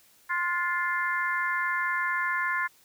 harmonic tone with a mistuned harmonic, 349.2 Hz, F4, in tune, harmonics 3 / 4 / 5 / 6, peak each -30 / -32 / -29 / -34 dBFS, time 0.29-2.68 s, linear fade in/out 20 ms, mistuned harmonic 4, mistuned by +30 cents, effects white hiss -60 dBFS RMS until 2.84 s

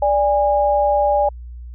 sine tone pair together, 587.3 / 818.2 Hz, D5 / G#5, 0 / -26 cents, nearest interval tritone, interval 574 cents, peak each -16 dBFS, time 0.02-1.29 s, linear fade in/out 5 ms, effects added 60 Hz sine -31 dBFS peak until 1.74 s

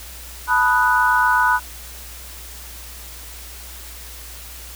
sine chord, B dominant seventh, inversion third, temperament equal, 880 / 987.8 / 1244.5 / 1480 Hz, A5 / B5 / D#6 / F#6, 0 / 0 / 0 / 0 cents, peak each -23 / -17 / -23 / -17 dBFS, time 0.47-1.6 s, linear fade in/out 50 ms, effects added 60 Hz sine -38 dBFS peak until 4.75 s + white hiss -38 dBFS RMS until 4.75 s

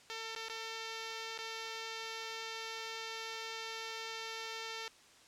5% pulse tone with dropouts, 449.1 Hz, A4, 35 cents sharp, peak -29 dBFS, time 0.1-4.88 s, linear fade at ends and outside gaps 0 ms, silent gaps 0.35-0.361 / 0.484-0.497 / 1.377-1.389 s, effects white hiss -61 dBFS RMS until 5.27 s + low-pass 7000 Hz 12 dB/octave

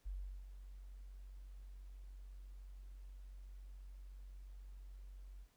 sine tone with ADSR envelope, 47 Hz, F#1, 28 cents sharp, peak -40 dBFS, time 0.05-5.48 s, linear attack 19 ms, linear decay 380 ms, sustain -10 dB, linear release 63 ms, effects pink hiss -75 dBFS RMS until 5.56 s

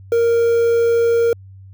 triangle tone with quantisation, 466.2 Hz, A#4, in tune, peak -10 dBFS, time 0.12-1.33 s, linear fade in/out 2 ms, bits 6, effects added 96 Hz sine -37 dBFS peak until 1.73 s

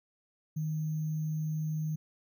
sine tone with sample-and-hold, 155.56 Hz, D#3, in tune, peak -30 dBFS, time 0.56-1.96 s, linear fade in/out 10 ms, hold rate 6300 Hz, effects none

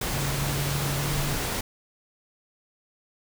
pink noise, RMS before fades -29 dBFS, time 0.01-1.61 s, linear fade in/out 5 ms
sine tone with pitch glide, 140.6 to 142.48 Hz, C#3 to C#3, +25 to +48 cents, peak -28 dBFS, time 0.13-1.35 s, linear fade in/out 20 ms, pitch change +23 cents, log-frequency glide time 0.82-1.04 s
effects none

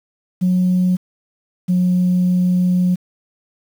sine tone pair in turn, 182.2 / 180.63 Hz, F#3 / F#3, -26 / -41 cents, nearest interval unison, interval 15 cents, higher first, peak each -11 / -11 dBFS, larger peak neither, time 0.41-0.97 / 1.68-2.96 s, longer second, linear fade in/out 20 ms, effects tanh soft clip ceiling -9 dBFS + 7-bit

